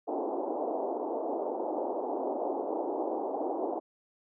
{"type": "band-pass noise", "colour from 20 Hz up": "pink", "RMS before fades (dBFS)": -33, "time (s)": [0.07, 3.8], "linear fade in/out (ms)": 20, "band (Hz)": [290, 880], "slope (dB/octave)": 48, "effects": []}